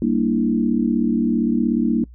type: chord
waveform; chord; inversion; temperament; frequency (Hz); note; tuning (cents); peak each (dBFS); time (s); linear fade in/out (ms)
sine; E half-diminished seventh; first; equal; 196 / 233.1 / 293.7 / 329.6; G3 / Bb3 / D4 / E4; 0 / 0 / 0 / 0; -24 / -18 / -23 / -24; 0.02-2.04; 2
effects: noise-tail reverb RT60 0.1 s tail -24 dB re dry + added 60 Hz sine -39 dBFS peak until 2.14 s